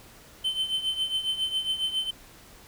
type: tone with tremolo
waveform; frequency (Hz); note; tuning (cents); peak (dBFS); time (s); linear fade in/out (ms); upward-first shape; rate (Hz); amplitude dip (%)
triangle; 3075; G7; -34; -21; 0.44-2.11; 10; triangle; 7.3; 80
effects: pink hiss -51 dBFS RMS until 2.67 s